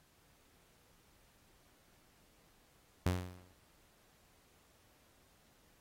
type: tone with exponential decay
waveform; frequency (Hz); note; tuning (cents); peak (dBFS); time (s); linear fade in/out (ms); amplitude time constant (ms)
sawtooth; 90.5; F#2; -38; -24; 3.06-3.52; 0; 100
effects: pink hiss -69 dBFS RMS until 5.8 s + AAC 48 kbps